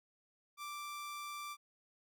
sawtooth tone, 1174.7 Hz, D6, in tune, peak -39 dBFS, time 0.57-1.57 s, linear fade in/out 50 ms, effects none

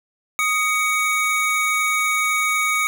square tone pair together, 1244.5 / 2246 Hz, D#6 / C#7, 0 / +22 cents, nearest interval minor seventh, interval 1022 cents, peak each -23 / -20 dBFS, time 0.39-2.87 s, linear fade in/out 0 ms, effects 9-bit

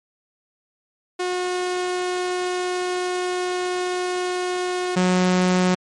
sawtooth tone pair in turn, 362 / 182.58 Hz, F#4 / F#3, -38 / -23 cents, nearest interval octave, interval 1185 cents, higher first, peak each -18 / -12 dBFS, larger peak second, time 1.19-4.96 / 4.96-5.75 s, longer first, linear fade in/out 10 ms, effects low-pass 9000 Hz 12 dB/octave + MP3 48 kbps

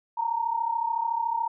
sine tone pair together, 901.2 / 935 Hz, A5 / A#5, +41 / +5 cents, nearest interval minor second, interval 64 cents, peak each -29 / -26 dBFS, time 0.17-1.48 s, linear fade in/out 10 ms, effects none

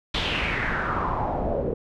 pink noise with low-pass filter sweep, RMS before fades -26 dBFS, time 0.14-1.74 s, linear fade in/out 5 ms, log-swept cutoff 3600 to 450 Hz, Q 4.1, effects none

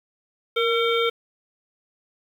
harmonic tone with a mistuned harmonic, 452.9 Hz, A#4, 50 cents flat, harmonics 1 / 3 / 5 / 7 / 8, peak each -21 / -26 / -28 / -29 / -30 dBFS, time 0.56-1.1 s, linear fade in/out 10 ms, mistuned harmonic 1, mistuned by +48 cents, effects 8-bit

